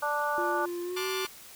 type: harmonic tone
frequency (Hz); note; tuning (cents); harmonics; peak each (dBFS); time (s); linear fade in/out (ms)
293.9; D4; +1; 2 / 3 / 4 / 5; -33 / -31 / -32 / -33; 0.02-0.66; 10
type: tone with pitch glide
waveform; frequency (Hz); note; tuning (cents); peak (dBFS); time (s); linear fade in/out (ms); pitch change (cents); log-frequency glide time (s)
triangle; 349.2 to 378.6; F4 to F#4; 0 to +40; -30; 0.38-1.25; 0; +140; 0.83-1.05
type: chord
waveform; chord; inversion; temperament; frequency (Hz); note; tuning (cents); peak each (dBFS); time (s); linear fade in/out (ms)
15% pulse; D dominant seventh; second; equal with one note detuned; 880 / 1046.5 / 1174.7 / 1444.5; A5 / C6 / D6 / F#6; 0 / 0 / 0 / -42; -34 / -34 / -29 / -31; 0.96-1.27; 10
effects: white hiss -49 dBFS RMS until 1.55 s